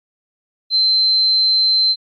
sine tone, 4100 Hz, C8, 36 cents flat, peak -11 dBFS, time 0.7-1.96 s, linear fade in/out 50 ms, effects MP3 48 kbps

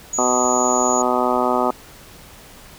sine tone, 6800 Hz, G#8, 40 cents sharp, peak -21 dBFS, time 0.13-1.02 s, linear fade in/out 5 ms
harmonic tone, 124.8 Hz, B2, 19 cents sharp, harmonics 2 / 3 / 4 / 5 / 6 / 7 / 8 / 9 / 10, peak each -24 / -24 / -26 / -23 / -24 / -24 / -27 / -28 / -24 dBFS, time 0.18-1.71 s, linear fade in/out 5 ms
effects pink hiss -43 dBFS RMS until 2.78 s

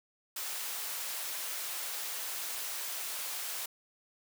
white high-pass noise, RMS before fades -38 dBFS, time 0.36-3.66 s, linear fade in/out 5 ms, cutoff 570 Hz, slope 12 dB/octave, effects none

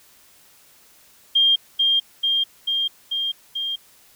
sine tone with echo, 3206 Hz, G7, 38 cents sharp, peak -13 dBFS, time 1.35-1.56 s, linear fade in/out 10 ms, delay 440 ms, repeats 5, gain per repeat -2 dB, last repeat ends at 3.76 s, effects white hiss -53 dBFS RMS until 4.15 s

